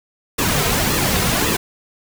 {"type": "noise with flanger", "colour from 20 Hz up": "pink", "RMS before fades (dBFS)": -18, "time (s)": [0.38, 1.57], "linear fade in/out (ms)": 10, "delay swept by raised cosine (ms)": [1.3, 3.5], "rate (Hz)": 1.8, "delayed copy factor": -0.6, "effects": []}